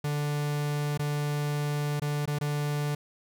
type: tone with dropouts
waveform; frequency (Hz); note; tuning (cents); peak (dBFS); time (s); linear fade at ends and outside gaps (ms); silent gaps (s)
45% pulse; 146.83; D3; 0; -27; 0.04-2.95; 5; 0.976-0.993 / 1.998-2.018 / 2.257-2.275 / 2.387-2.41
effects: none